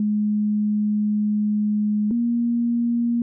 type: tone pair in turn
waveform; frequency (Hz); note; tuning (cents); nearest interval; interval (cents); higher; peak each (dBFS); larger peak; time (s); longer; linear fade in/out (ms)
sine; 210 / 236.2; G#3 / A#3; +19 / +23; major second; 204; second; -18; neither; 0-2.11 / 2.11-3.22; first; 2
effects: none